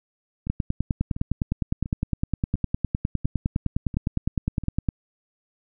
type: two click trains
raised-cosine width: 5 ms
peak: -10 / -20 dBFS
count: 44 / 7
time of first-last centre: 0.5-4.888 / 0.47-4.637 s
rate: 9.8 / 1.44 Hz
effects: none